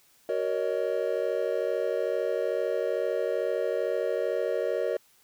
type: chord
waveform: triangle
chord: D# minor seventh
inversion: first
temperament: just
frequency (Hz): 373.4 / 466.7 / 560 / 622.3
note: F#4 / A#4 / C#5 / D#5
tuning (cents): +16 / +2 / +18 / 0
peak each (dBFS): -31 / -28 / -29 / -30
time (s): 0.29-4.97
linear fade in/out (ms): 2
effects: white hiss -62 dBFS RMS until 5.23 s